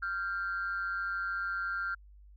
sine tone pair together, 1388 / 1574.3 Hz, F6 / G6, -11 / +7 cents, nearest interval major second, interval 218 cents, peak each -32 / -36 dBFS, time 0.02-1.95 s, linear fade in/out 10 ms, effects tanh soft clip ceiling -26 dBFS + added 50 Hz sine -52 dBFS peak until 2.36 s

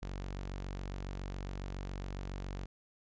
sawtooth tone, 47.23 Hz, F#1, 36 cents sharp, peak -35 dBFS, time 0.02-2.66 s, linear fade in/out 10 ms, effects resampled to 16000 Hz

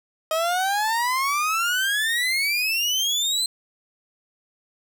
30% pulse exponential sweep, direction up, 626 to 4126 Hz, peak -18 dBFS, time 0.31-3.46 s, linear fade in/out 2 ms, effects none

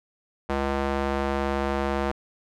square tone with band-pass filter, 69 Hz, C#2, 7 cents flat, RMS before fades -26 dBFS, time 0.49-2.12 s, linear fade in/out 10 ms, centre 780 Hz, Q 0.69, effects none

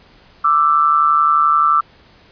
sine tone pair together, 1174.7 / 1326.2 Hz, D6 / E6, 0 / +10 cents, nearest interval major second, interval 210 cents, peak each -13 dBFS, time 0.44-1.81 s, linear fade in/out 10 ms, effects pink hiss -48 dBFS RMS until 2.31 s + resampled to 11025 Hz

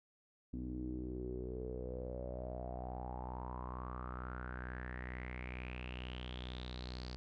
sawtooth tone with low-pass filter sweep, 62.2 Hz, B1, 13 cents sharp, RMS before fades -44 dBFS, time 0.53-7.16 s, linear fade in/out 0 ms, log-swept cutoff 270 to 4700 Hz, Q 7.5, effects none

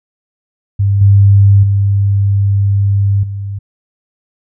sine tone with level steps, 99.7 Hz, G2, 30 cents sharp, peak -8 / -3 / -8 / -18 dBFS, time 0.79-3.59 s, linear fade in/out 10 ms, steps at 1.01 / 1.63 / 3.23 s, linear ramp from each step 5 ms, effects none

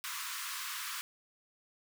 pink high-pass noise, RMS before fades -40 dBFS, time 0.04-1.01 s, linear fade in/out 0 ms, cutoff 1000 Hz, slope 96 dB/octave, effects none

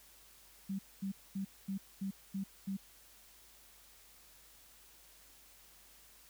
sine tone bursts, 194.5 Hz, G3, 13 cents flat, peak -35 dBFS, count 7, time 0.69-2.77 s, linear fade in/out 10 ms, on 100 ms, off 230 ms, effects added 50 Hz sine -70 dBFS peak until 6.29 s + white hiss -61 dBFS RMS until 6.29 s

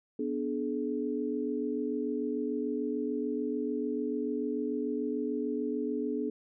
sine chord, G# diminished, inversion first, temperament equal with one note detuned, 246.9 / 293.7 / 425.7 Hz, B3 / D4 / G#4, 0 / 0 / +43 cents, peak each -34 dBFS, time 0.19-6.3 s, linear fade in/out 5 ms, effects none

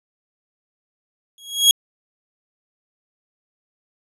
sawtooth tone with exponential growth, 3309 Hz, G#7, 7 cents flat, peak -3 dBFS, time 1.38-1.71 s, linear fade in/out 1 ms, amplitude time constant 70 ms, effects resampled to 32000 Hz

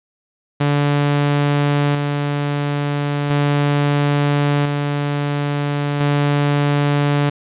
sawtooth tone with tremolo, 144.5 Hz, D3, 28 cents flat, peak -10 dBFS, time 0.6-7.3 s, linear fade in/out 10 ms, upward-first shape square, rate 0.37 Hz, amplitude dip 35%, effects resampled to 8000 Hz + 8-bit

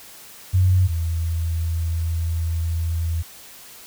sine tone pair in turn, 92.3 / 82.57 Hz, F#2 / E2, -4 / +3 cents, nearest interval major second, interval 193 cents, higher first, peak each -13 / -20 dBFS, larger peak first, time 0.53-0.88 / 0.88-3.23 s, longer second, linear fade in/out 20 ms, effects white hiss -43 dBFS RMS until 3.86 s

